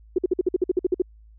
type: tone bursts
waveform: sine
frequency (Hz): 364.3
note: F#4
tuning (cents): -27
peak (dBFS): -16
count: 12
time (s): 0.16-1.02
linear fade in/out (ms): 5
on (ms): 24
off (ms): 52
effects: added 54 Hz sine -47 dBFS peak until 1.38 s